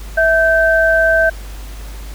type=tone pair together; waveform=sine; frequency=652.3 / 1554 Hz; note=E5 / G6; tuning=-18 / -16 cents; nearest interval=octave + minor third; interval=1502 cents; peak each=-12 dBFS; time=0.17-1.3 s; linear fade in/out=10 ms; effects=added 50 Hz sine -27 dBFS peak until 2.14 s + pink hiss -38 dBFS RMS until 2.14 s